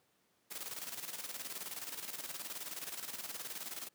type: noise with tremolo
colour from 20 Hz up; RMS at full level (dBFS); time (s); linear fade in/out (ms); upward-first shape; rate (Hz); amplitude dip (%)
white; -42; 0.5-3.89; 20; square; 19; 60
effects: pink hiss -74 dBFS RMS until 3.94 s + high-pass 150 Hz 12 dB/octave